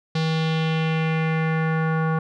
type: tone with low-pass filter sweep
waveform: square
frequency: 160 Hz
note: D#3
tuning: 49 cents sharp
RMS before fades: -22 dBFS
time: 0.15-2.19 s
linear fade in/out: 5 ms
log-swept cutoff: 4300 to 1300 Hz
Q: 2.5
effects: none